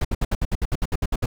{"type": "noise bursts", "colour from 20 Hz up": "brown", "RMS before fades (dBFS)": -21, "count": 13, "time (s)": [0.01, 1.26], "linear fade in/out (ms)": 5, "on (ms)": 38, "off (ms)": 63, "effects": []}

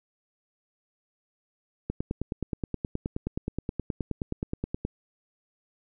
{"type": "click train", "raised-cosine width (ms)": 3, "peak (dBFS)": -16, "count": 29, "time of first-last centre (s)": [1.9, 4.85], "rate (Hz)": 9.49, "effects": []}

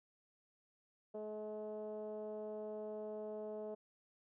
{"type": "tone with low-pass filter", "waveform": "10% pulse", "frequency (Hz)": 213.2, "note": "G#3", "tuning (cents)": 46, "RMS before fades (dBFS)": -45, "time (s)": [1.14, 3.75], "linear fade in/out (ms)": 10, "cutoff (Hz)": 540, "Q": 9.3, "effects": []}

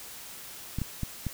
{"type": "clicks", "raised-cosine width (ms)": 5, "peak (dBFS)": -18, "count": 4, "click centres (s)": [0.786, 0.817, 1.033, 1.267], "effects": ["white hiss -44 dBFS RMS until 1.33 s"]}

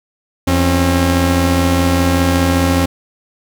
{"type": "tone pair together", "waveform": "sawtooth", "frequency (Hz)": [85, 269.3], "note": ["F2", "C#4"], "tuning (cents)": [-46, -50], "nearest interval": "octave + minor sixth", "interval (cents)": 1996, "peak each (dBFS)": -10, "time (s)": [0.47, 2.86], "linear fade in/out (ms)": 10, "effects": []}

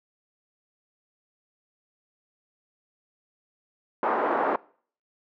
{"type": "band-pass noise", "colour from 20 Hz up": "white", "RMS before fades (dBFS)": -25, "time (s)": [4.03, 4.56], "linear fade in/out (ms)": 2, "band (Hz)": [290, 1200], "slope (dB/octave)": 24, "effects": ["noise-tail reverb RT60 0.5 s tail -23 dB re dry"]}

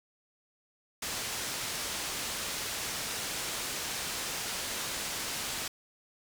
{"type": "low-pass noise", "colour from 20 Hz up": "white", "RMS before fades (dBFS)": -36, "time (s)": [1.02, 5.68], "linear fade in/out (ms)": 5, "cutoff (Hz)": 8100, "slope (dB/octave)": 12, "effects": []}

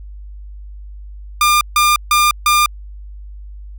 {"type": "tone bursts", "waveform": "sawtooth", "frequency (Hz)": 1202, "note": "D6", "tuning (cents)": 40, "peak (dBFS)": -6, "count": 4, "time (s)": [1.41, 2.66], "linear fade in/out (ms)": 2, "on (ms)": 200, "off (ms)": 150, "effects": ["added 50 Hz sine -30 dBFS peak until 3.78 s"]}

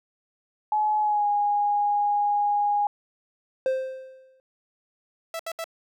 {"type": "tone with pitch glide", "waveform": "sine", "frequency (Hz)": [850, 822.9], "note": ["G#5", "G#5"], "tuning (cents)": [40, -16], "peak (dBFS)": -20, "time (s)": [0.72, 2.87], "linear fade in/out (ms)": 2, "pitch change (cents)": -56, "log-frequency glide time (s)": [1, 1.27]}
{"type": "tone with exponential decay", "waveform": "triangle", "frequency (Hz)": 523.3, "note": "C5", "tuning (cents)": 0, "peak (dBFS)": -17, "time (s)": [3.66, 4.4], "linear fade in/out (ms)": 1, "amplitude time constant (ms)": 160}
{"type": "tone bursts", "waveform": "sawtooth", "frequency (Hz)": 659.3, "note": "E5", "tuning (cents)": 0, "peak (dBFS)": -26, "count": 3, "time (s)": [5.34, 5.642], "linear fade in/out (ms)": 2, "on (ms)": 54, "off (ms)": 70}
{"effects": []}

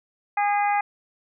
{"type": "harmonic tone", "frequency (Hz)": 409.5, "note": "G#4", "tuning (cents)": -24, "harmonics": [2, 3, 4, 5, 6], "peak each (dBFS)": [-20, -31, -33, -30, -35], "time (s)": [0.37, 0.81], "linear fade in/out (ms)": 5, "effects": []}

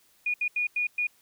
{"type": "tone bursts at uneven times", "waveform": "sine", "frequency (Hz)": 2447, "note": "D#7", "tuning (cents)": -29, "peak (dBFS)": -24, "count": 5, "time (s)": [[0.26, 0.34], [0.41, 0.48], [0.56, 0.67], [0.76, 0.87], [0.98, 1.07]], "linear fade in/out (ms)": 5, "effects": ["white hiss -63 dBFS RMS until 1.21 s"]}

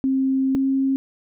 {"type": "tone pair in turn", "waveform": "sine", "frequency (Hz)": [266, 268.8], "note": ["C4", "C4"], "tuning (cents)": [29, 47], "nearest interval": "unison", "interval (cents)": 18, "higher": "second", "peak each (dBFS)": [-17, -17], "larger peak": "neither", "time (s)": [[0.04, 0.55], [0.55, 0.96]], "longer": "first", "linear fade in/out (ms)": 0, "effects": []}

